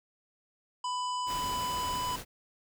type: harmonic tone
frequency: 996 Hz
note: B5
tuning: 14 cents sharp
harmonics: 1 / 3 / 5 / 7 / 8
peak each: -31 / -41 / -45 / -48 / -49 dBFS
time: 0.84-2.16 s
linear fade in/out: 5 ms
type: noise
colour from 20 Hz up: pink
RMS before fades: -40 dBFS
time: 1.26-2.25 s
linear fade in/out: 50 ms
effects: none